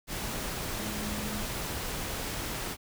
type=tone in noise; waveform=sine; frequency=210.2 Hz; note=G#3; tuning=21 cents sharp; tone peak=-37 dBFS; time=0.76-1.45 s; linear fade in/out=50 ms; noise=pink; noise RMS=-35 dBFS; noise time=0.07-2.77 s; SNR=-5 dB; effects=none